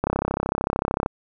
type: click train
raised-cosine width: 1 ms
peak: -7 dBFS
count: 35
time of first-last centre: 0.04-1.061 s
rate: 33.3 Hz
effects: none